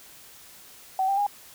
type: tone with pitch steps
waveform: sine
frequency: 761 / 788.3 / 816.6 Hz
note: F#5 / G5 / G#5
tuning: +48 / +9 / -29 cents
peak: -21 dBFS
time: 0.99-1.266 s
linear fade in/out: 2 ms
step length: 92 ms
effects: white hiss -49 dBFS RMS until 1.54 s